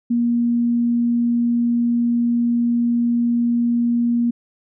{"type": "tone", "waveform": "sine", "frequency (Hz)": 237.2, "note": "A#3", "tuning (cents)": 30, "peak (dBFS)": -15, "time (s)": [0.1, 4.31], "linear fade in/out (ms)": 10, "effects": []}